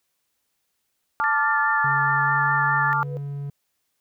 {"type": "chord", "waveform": "sine", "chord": "D minor", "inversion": "second", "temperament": "equal", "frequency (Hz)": [880, 1174.7, 1396.9], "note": ["A5", "D6", "F6"], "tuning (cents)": [0, 0, 0], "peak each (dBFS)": -24, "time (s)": [1.2, 3.03], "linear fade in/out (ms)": 0}
{"type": "tone with vibrato", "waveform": "sine", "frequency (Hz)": 1760, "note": "A6", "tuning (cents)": 0, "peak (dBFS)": -23, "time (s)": [1.24, 2.93], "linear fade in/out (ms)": 0, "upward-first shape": "sine", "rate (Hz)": 4.8, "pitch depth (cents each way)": 30}
{"type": "tone with pitch glide", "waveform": "triangle", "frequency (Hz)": [140, 141.71], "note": ["C#3", "C#3"], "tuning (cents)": [18, 39], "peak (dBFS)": -26, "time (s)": [1.84, 3.5], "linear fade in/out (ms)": 5, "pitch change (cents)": 21, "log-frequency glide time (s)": [2.13, 2.47]}
{"type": "tone with exponential growth", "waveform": "sine", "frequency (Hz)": 491.9, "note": "B4", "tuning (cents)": -7, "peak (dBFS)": -29, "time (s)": [2.81, 3.17], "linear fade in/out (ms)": 0, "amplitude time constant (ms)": 77}
{"effects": ["white hiss -74 dBFS RMS until 4 s"]}